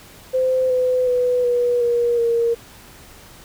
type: tone with pitch steps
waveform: sine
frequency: 516 / 505.7 / 495.6 / 485.6 / 475.9 / 466.4 Hz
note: C5 / B4 / B4 / B4 / A#4 / A#4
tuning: -24 / +41 / +6 / -29 / +36 / +1 cents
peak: -15 dBFS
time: 0.33-2.55 s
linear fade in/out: 20 ms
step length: 370 ms
effects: pink hiss -44 dBFS RMS until 3.44 s